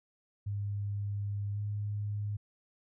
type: tone with pitch glide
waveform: sine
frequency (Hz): 101.6 to 103.5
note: G#2 to G#2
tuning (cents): -38 to -5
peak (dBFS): -32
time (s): 0.46-2.37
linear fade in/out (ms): 10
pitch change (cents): +33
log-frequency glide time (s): 1.53-1.58
effects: none